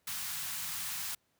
white band-stop noise, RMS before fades -38 dBFS, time 0.07-1.15 s, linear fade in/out 5 ms, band 190 to 870 Hz, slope 24 dB/octave, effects pink hiss -75 dBFS RMS until 1.39 s + high-pass 80 Hz 12 dB/octave

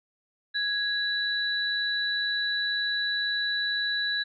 sine tone pair together, 1661.2 / 3951 Hz, G#6 / B7, 0 / 0 cents, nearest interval octave + minor third, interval 1500 cents, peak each -28 dBFS, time 0.54-4.24 s, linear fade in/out 20 ms, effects none

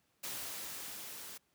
white noise with level ramp, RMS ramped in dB -41 to -48 dBFS, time 0.23-1.38 s, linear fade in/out 10 ms, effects pink hiss -75 dBFS RMS until 1.54 s + high-pass 100 Hz 12 dB/octave

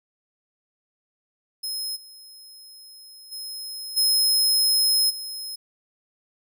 sawtooth tone with level steps, 5140 Hz, E8, 45 cents flat, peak -25 / -41 / -30 / -15 / -29 dBFS, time 1.63-5.56 s, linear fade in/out 10 ms, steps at 1.95 / 3.31 / 3.96 / 5.09 s, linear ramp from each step 20 ms, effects none

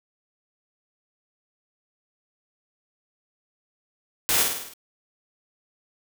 white noise with echo, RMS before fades -22 dBFS, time 4.29-4.43 s, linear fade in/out 0 ms, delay 51 ms, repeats 6, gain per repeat -4 dB, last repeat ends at 4.736 s, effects none

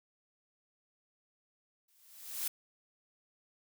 blue noise with exponential growth, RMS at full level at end -33 dBFS, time 1.88-2.48 s, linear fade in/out 5 ms, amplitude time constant 130 ms, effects none

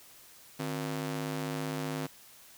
sawtooth ring-modulated tone, 208.4 Hz, G#3, 6 cents sharp, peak -26 dBFS, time 0.59-2.07 s, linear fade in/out 10 ms, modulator 56.4 Hz, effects white hiss -55 dBFS RMS until 2.57 s

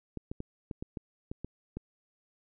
clicks, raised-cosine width 3 ms, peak -24 dBFS, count 9, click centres 0.173 / 0.315 / 0.404 / 0.712 / 0.825 / 0.972 / 1.315 / 1.446 / 1.77 s, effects none

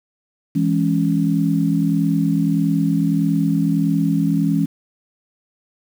sine chord, C# minor, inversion first, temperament just, 166.31 / 207.9 / 277.2 Hz, E3 / G#3 / C#4, +16 / +2 / 0 cents, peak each -18 / -21 / -19 dBFS, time 0.55-4.66 s, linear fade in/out 10 ms, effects 7-bit

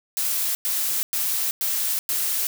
blue noise bursts, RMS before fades -24 dBFS, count 5, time 0.17-2.47 s, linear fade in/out 0 ms, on 380 ms, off 100 ms, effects none

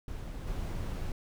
brown noise with level steps, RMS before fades -39 / -35 dBFS, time 0.08-1.12 s, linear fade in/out 2 ms, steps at 0.46 s, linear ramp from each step 20 ms, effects none

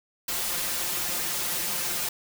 white noise with comb filter, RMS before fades -29 dBFS, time 0.28-2.09 s, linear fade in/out 5 ms, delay 5.7 ms, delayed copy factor +0.95, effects none

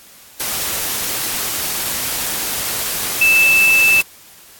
sine tone in noise, 2637 Hz, E7, in tune, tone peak -9 dBFS, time 3.21-4.01 s, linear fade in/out 5 ms, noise white, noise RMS -21 dBFS, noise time 0.4-4.02 s, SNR +9 dB, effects white hiss -43 dBFS RMS until 4.59 s + AAC 64 kbps

